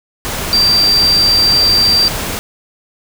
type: tone in noise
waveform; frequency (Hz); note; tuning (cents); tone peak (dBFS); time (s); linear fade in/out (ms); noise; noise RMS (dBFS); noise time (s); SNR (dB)
sine; 4699; D8; 0; -8; 0.53-2.08; 0; pink; -20; 0.25-2.39; +9
effects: none